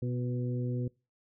harmonic tone with a mistuned harmonic, 123.7 Hz, B2, 3 cents sharp, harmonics 1 / 2 / 3 / 4, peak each -31 / -37 / -41 / -43 dBFS, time 0.02-0.88 s, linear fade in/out 5 ms, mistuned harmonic 3, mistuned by -22 cents, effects noise-tail reverb RT60 0.3 s tail -24 dB re dry

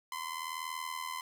sawtooth tone with amplitude modulation, 1027 Hz, C6, 33 cents flat, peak -30 dBFS, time 0.12-1.21 s, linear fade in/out 2 ms, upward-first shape sine, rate 80.9 Hz, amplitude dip 75%, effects 12-bit

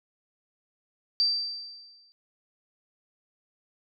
sine tone with exponential decay, 4673 Hz, D8, 9 cents flat, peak -19 dBFS, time 1.2-2.12 s, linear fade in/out 0 ms, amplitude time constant 200 ms, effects none

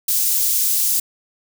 white high-pass noise, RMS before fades -18 dBFS, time 0.08-1 s, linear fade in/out 5 ms, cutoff 6300 Hz, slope 12 dB/octave, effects none

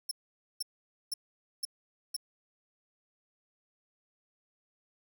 20% pulse tone bursts, 5380 Hz, E8, 34 cents sharp, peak -26 dBFS, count 5, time 0.09-2.165 s, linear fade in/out 5 ms, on 23 ms, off 490 ms, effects none

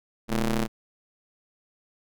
sawtooth ring-modulated tone, 116.54 Hz, A#2, in tune, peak -16 dBFS, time 0.28-0.68 s, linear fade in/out 50 ms, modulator 100 Hz, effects none

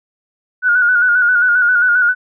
sine tone with vibrato, 1458 Hz, F#6, 26 cents flat, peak -9 dBFS, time 0.62-2.15 s, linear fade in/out 50 ms, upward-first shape square, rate 7.5 Hz, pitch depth 43 cents each way, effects none

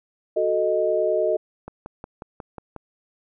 sine chord, D# diminished, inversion first, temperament equal, 370 / 440 / 622.3 Hz, F#4 / A4 / D#5, 0 / 0 / 0 cents, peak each -25 / -24 / -21 dBFS, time 0.36-1.37 s, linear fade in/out 10 ms
click train, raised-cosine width 1 ms, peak -21 dBFS, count 7, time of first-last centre 1.68-2.763 s, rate 5.54 Hz
effects none

